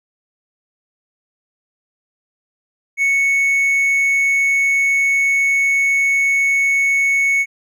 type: tone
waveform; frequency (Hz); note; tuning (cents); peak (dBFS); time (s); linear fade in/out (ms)
triangle; 2213; C#7; -3; -11; 2.97-7.46; 50
effects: none